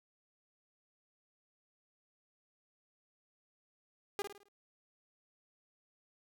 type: tone with echo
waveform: sawtooth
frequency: 405 Hz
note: G#4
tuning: 43 cents flat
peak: -30 dBFS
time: 4.19-4.22 s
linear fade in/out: 0 ms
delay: 53 ms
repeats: 5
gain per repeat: -7 dB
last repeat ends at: 4.485 s
effects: none